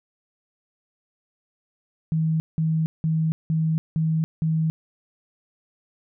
sine tone bursts, 159.7 Hz, D#3, 45 cents sharp, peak -19 dBFS, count 6, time 2.12-4.7 s, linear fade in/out 0 ms, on 280 ms, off 180 ms, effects none

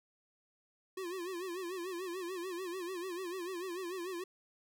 square tone with vibrato, 360.5 Hz, F#4, 45 cents flat, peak -39 dBFS, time 0.97-4.24 s, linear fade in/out 5 ms, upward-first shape sine, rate 6.8 Hz, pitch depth 110 cents each way, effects none

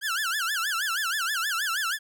sawtooth tone with vibrato, 1523 Hz, F#6, 50 cents sharp, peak -22 dBFS, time 0.01-1.99 s, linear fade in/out 50 ms, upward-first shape sine, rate 6.3 Hz, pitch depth 250 cents each way, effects none

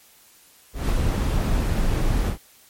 brown noise with ADSR envelope, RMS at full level -19 dBFS, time 0.73-2.38 s, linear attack 160 ms, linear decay 27 ms, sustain -2 dB, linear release 96 ms, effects white hiss -53 dBFS RMS until 2.69 s + MP3 64 kbps

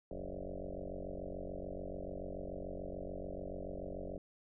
sine tone with frequency modulation, 293.7 Hz, D4, in tune, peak -40 dBFS, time 0.11-4.18 s, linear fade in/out 2 ms, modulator 46.9 Hz, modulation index 7.2, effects none

